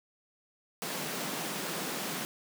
pink high-pass noise, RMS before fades -36 dBFS, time 0.82-2.25 s, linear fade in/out 0 ms, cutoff 150 Hz, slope 48 dB/octave, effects none

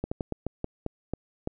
slowing click train, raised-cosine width 2 ms, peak -16 dBFS, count 9, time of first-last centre 0.04-1.474 s, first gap 75 ms, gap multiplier 1.24, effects none

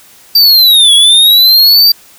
square linear two-way sweep, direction down then up, 4699 to 3324 to 4699 Hz, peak -3 dBFS, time 0.35-1.92 s, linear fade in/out 5 ms, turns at 0.94 s, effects white hiss -40 dBFS RMS until 2.18 s

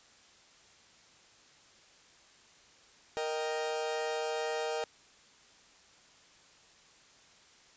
40% pulse chord, Eb major, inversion second, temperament equal, 466.2 / 622.3 / 784 Hz, Bb4 / Eb5 / G5, 0 / 0 / 0 cents, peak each -34 / -37 / -38 dBFS, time 3.17-4.84 s, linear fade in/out 0 ms, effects white hiss -60 dBFS RMS until 7.76 s + resampled to 16000 Hz

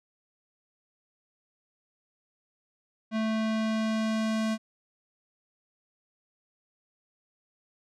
square tone with low-pass filter sweep, 220 Hz, A3, in tune, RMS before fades -28 dBFS, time 3.11-4.58 s, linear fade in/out 50 ms, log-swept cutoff 3800 to 8000 Hz, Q 0.77, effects none

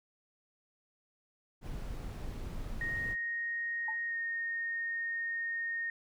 brown noise, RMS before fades -40 dBFS, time 1.61-3.16 s, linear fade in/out 50 ms
sine tone with pitch glide, 1864.7 to 1847.5 Hz, A#6 to A#6, 0 to -16 cents, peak -33 dBFS, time 2.81-5.9 s, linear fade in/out 2 ms, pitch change -16 cents, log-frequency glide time 4.07-4.15 s
sine tone with exponential decay, 883 Hz, A5, 6 cents sharp, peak -34 dBFS, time 3.88-3.99 s, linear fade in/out 5 ms, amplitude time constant 22 ms
effects none

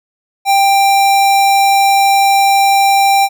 square tone, 789 Hz, G5, 11 cents sharp, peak -8 dBFS, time 0.45-3.29 s, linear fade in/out 50 ms, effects none

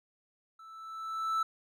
triangle tone with level ramp, 1318.5 Hz, E6, in tune, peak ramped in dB -48 to -24 dBFS, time 0.59-1.43 s, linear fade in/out 5 ms, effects none

